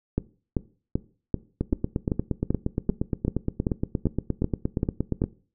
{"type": "two click trains", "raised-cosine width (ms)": 3, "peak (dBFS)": [-11, -10], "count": [32, 14], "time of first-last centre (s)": [[1.61, 5.24], [0.18, 5.219]], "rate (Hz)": [8.54, 2.58], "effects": ["noise-tail reverb RT60 0.4 s tail -19 dB re dry"]}